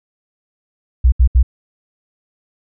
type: tone bursts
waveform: sine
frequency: 62.2 Hz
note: B1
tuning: 13 cents sharp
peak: -6 dBFS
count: 3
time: 1.04-1.43 s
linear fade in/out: 10 ms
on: 82 ms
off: 72 ms
effects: none